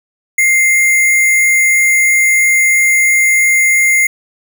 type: tone with sample-and-hold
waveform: sine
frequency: 2101 Hz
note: C7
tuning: 7 cents sharp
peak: -7 dBFS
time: 0.38-4.07 s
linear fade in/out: 5 ms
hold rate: 8820 Hz
effects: none